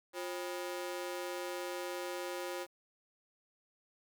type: ring-modulated tone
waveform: sawtooth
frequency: 445.6 Hz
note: A4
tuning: 22 cents sharp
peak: -31 dBFS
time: 0.13-2.67 s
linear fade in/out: 50 ms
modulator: 91.6 Hz
effects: 10-bit